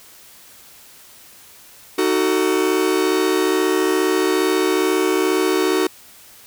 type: chord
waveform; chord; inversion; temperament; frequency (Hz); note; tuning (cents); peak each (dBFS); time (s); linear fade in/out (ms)
45% pulse; D# diminished; none; just; 311.1 / 373.4 / 448; D#4 / F#4 / A4; 0 / +16 / +31; -21 / -18 / -23; 1.98-5.87; 5
effects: white hiss -45 dBFS RMS until 6.46 s